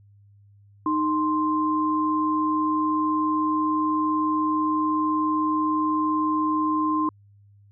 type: tone pair together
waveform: sine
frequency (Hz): 309 / 1046.5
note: D#4 / C6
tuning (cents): -12 / 0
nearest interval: octave + major sixth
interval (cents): 2112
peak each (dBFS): -23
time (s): 0.86-7.09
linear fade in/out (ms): 2
effects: added 101 Hz sine -51 dBFS peak until 7.71 s